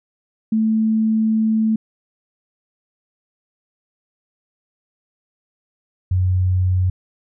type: tone pair in turn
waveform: sine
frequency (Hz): 220 / 91.91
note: A3 / F#2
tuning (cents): 0 / -11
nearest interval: octave + minor third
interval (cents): 1511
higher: first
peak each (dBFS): -14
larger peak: neither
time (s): 0.52-1.76 / 6.11-6.9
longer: first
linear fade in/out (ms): 5
effects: none